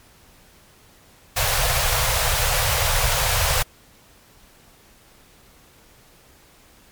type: band-stop noise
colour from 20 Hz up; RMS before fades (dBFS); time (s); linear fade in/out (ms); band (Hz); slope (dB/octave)
pink; -20; 1.36-3.63; 10; 140 to 490; 48
effects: pink hiss -52 dBFS RMS until 6.91 s + MP3 96 kbps